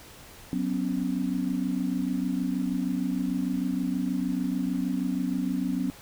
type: chord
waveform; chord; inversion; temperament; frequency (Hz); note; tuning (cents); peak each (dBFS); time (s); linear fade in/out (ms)
sine; F# suspended fourth; none; equal with one note detuned; 185 / 250.7 / 277.2; F#3 / B3 / C#4; 0 / +26 / 0; -30 / -29 / -30; 0.53-5.9; 0
effects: pink hiss -48 dBFS RMS until 6.01 s